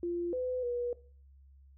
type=tone with pitch steps; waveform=sine; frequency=346.5 / 505 / 484.1 Hz; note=F4 / B4 / B4; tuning=-14 / +39 / -35 cents; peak=-31 dBFS; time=0.03-0.93 s; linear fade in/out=2 ms; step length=300 ms; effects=noise-tail reverb RT60 0.4 s tail -18 dB re dry + added 68 Hz sine -55 dBFS peak until 1.77 s